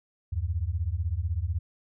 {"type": "beating tone pair", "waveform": "sine", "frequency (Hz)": [76.6, 92.6], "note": ["D#2", "F#2"], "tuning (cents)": [-27, 2], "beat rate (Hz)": 16, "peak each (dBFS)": -29, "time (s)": [0.32, 1.59], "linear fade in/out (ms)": 10, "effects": []}